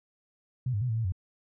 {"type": "tone with pitch steps", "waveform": "sine", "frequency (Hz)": [126.7, 102, 125.6, 111.4, 113.8, 92], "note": ["B2", "G#2", "B2", "A2", "A#2", "F#2"], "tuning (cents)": [45, -31, 30, 22, -41, -9], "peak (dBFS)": -26, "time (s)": [0.66, 1.122], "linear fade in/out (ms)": 5, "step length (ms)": 77, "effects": []}